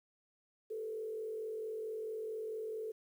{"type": "tone with frequency modulation", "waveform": "sine", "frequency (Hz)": 440, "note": "A4", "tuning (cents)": 0, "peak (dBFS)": -38, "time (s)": [0.7, 2.92], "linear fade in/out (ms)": 10, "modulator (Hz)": 44.5, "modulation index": 0.63, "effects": ["11-bit"]}